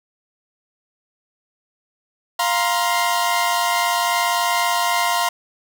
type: chord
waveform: sawtooth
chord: F suspended fourth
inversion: none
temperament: equal with one note detuned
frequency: 698.5 / 945.9 / 1046.5 Hz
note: F5 / Bb5 / C6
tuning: 0 / +25 / 0 cents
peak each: -18 dBFS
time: 2.39-5.29 s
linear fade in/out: 5 ms
effects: none